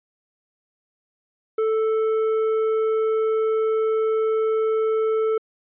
sine tone with hard clipping, 440 Hz, A4, in tune, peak -20 dBFS, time 1.58-5.38 s, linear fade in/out 5 ms, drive 6 dB, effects resampled to 8000 Hz

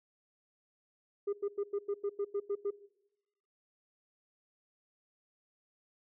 sine tone bursts, 404.6 Hz, G#4, 45 cents flat, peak -28 dBFS, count 10, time 1.27-2.707 s, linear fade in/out 10 ms, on 60 ms, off 93 ms, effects noise-tail reverb RT60 0.9 s tail -20 dB re dry + tanh soft clip ceiling -29 dBFS

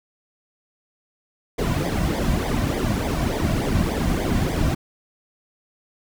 brown noise with flanger, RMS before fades -22 dBFS, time 1.58-4.75 s, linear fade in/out 10 ms, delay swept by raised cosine 0.71 to 2.41 ms, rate 3.4 Hz, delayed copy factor -0.8, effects none

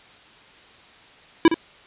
square tone with echo, 329.6 Hz, E4, in tune, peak -9 dBFS, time 1.45-1.48 s, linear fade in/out 2 ms, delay 63 ms, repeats 1, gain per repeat -10 dB, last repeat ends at 1.543 s, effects white hiss -49 dBFS RMS until 1.86 s + resampled to 8000 Hz

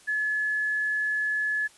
sine tone with quantisation, 1711 Hz, A6, 49 cents flat, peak -24 dBFS, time 0.07-1.68 s, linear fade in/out 20 ms, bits 9, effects white hiss -55 dBFS RMS until 1.77 s + resampled to 24000 Hz

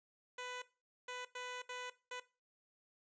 10% pulse tone bursts at uneven times, 497.7 Hz, B4, 13 cents sharp, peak -35 dBFS, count 5, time 0.38-0.62 / 1.08-1.25 / 1.35-1.62 / 1.69-1.9 / 2.11-2.2 s, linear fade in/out 5 ms, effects noise-tail reverb RT60 0.3 s tail -17 dB re dry + resampled to 16000 Hz

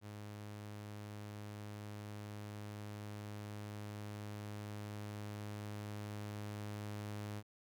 sawtooth tone with level ramp, 104.2 Hz, G#2, 6 cents sharp, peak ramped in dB -43 to -38 dBFS, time 0.01-7.43 s, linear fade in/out 50 ms, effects none

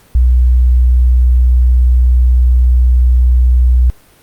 sine tone, 61.74 Hz, B1, in tune, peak -5 dBFS, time 0.15-3.9 s, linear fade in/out 0 ms, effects pink hiss -46 dBFS RMS until 4.22 s + Opus 48 kbps

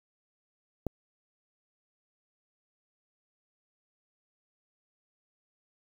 click, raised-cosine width 2 ms, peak -17 dBFS, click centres 0.867 s, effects 8-bit

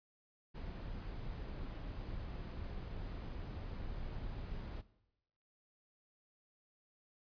brown noise, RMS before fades -44 dBFS, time 0.54-4.82 s, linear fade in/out 20 ms, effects noise-tail reverb RT60 0.9 s tail -18 dB re dry + resampled to 11025 Hz

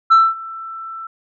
sine tone with ADSR envelope, 1332 Hz, E6, 18 cents sharp, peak -3 dBFS, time 0.1-1.07 s, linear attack 21 ms, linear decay 220 ms, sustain -24 dB, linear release 4 ms, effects tanh soft clip ceiling -5 dBFS

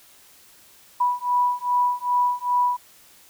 sine beating tone pair, 981 / 983.5 Hz, B5 / B5, -12 / -7 cents, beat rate 2.5 Hz, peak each -22 dBFS, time 1-2.77 s, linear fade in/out 10 ms, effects white hiss -52 dBFS RMS until 3.29 s

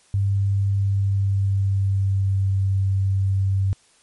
sine tone with pitch glide, 99 to 96.91 Hz, G2 to G2, +18 to -19 cents, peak -17 dBFS, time 0.14-3.73 s, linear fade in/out 0 ms, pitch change -37 cents, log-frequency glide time 0.75-2.55 s, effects white hiss -57 dBFS RMS until 4.02 s + MP3 48 kbps

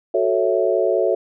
sine chord, F# minor seventh, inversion none, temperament equal, 370 / 440 / 554.4 / 659.3 Hz, F#4 / A4 / C#5 / E5, 0 / 0 / 0 / 0 cents, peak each -21 dBFS, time 0.14-1.15 s, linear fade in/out 5 ms, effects none

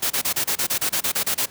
white noise bursts, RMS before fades -22 dBFS, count 13, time 0.02-1.46 s, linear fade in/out 10 ms, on 84 ms, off 29 ms, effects pink hiss -46 dBFS RMS until 1.5 s + high-pass 80 Hz 12 dB/octave

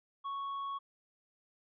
sine tone with tanh clipping, 1108.7 Hz, C#6, in tune, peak -37 dBFS, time 0.24-0.79 s, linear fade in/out 20 ms, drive 4 dB, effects resampled to 11025 Hz

